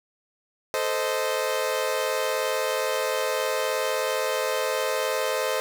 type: chord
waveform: sawtooth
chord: A diminished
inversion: none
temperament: equal with one note detuned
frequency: 440 / 519.3 / 622.3 Hz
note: A4 / C5 / Eb5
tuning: 0 / -13 / 0 cents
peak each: -26 / -23 / -25 dBFS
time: 0.74-5.6 s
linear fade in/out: 0 ms
effects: none